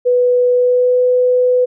sine tone with pitch glide, 493.9 to 499.4 Hz, B4 to B4, 0 to +19 cents, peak -9 dBFS, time 0.05-1.66 s, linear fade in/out 20 ms, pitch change +19 cents, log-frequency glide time 0.52-1.01 s, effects none

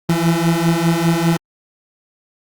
30% pulse beating tone pair, 164.81 / 169.81 Hz, E3 / F3, 0 / -48 cents, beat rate 5 Hz, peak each -14 dBFS, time 0.09-1.37 s, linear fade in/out 5 ms, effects Opus 48 kbps

